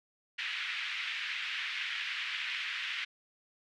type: band-pass noise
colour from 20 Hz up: white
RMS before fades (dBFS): -37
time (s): 0.38-3.05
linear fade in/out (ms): 10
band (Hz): 1700 to 3000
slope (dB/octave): 24
effects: none